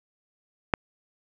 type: click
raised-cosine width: 0.5 ms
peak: -5 dBFS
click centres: 0.738 s
effects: none